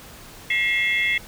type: tone cluster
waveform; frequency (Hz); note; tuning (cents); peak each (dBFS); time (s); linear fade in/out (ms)
sine; 1934 / 2135 / 2664 / 3359; B6 / C7 / E7 / G#7; -37 / +34 / +18 / +19; -25 / -20 / -28 / -28; 0.5-1.18; 5
effects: tanh soft clip ceiling -10 dBFS + pink hiss -43 dBFS RMS until 1.27 s